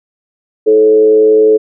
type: tone with frequency modulation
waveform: sine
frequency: 433.3 Hz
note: A4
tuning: 27 cents flat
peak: -4 dBFS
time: 0.66-1.58 s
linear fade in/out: 20 ms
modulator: 111 Hz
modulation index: 0.43
effects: none